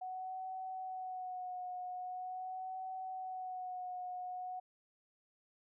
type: tone with vibrato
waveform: sine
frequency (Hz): 740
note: F#5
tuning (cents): 0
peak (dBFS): -40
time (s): 0.01-4.6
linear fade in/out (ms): 10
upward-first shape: sine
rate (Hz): 0.43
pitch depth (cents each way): 30
effects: none